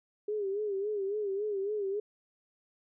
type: tone with vibrato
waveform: sine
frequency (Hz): 406.1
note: G#4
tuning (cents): -39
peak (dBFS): -30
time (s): 0.28-2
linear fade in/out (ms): 5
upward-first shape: sine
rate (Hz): 3.6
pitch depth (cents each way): 91
effects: none